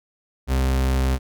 40% pulse tone, 65.41 Hz, C2, in tune, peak -17 dBFS, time 0.47-1.19 s, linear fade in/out 50 ms, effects none

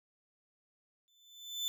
35% pulse tone with exponential growth, 3520 Hz, A7, in tune, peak -29 dBFS, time 1.08-1.68 s, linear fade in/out 0 ms, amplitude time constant 130 ms, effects none

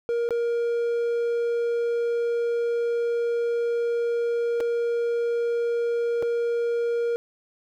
triangle tone with dropouts, 470.6 Hz, A#4, 16 cents sharp, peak -20 dBFS, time 0.09-7.16 s, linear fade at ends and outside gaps 0 ms, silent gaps 0.29-0.307 / 4.603-4.607 / 6.225-6.229 s, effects none

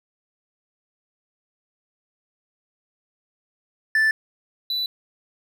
triangle tone pair in turn, 1760 / 3974 Hz, A6 / B7, 0 / +10 cents, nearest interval octave + major second, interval 1410 cents, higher second, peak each -14 / -21 dBFS, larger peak first, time 3.95-4.11 / 4.7-4.86 s, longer neither, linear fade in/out 2 ms, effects none

